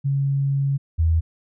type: tone pair in turn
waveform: sine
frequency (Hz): 138.59 / 81.51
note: C#3 / E2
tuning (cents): 0 / -19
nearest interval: major sixth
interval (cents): 919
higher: first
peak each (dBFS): -18 / -15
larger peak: second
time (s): 0.04-0.78 / 0.98-1.21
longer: first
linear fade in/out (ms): 20
effects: none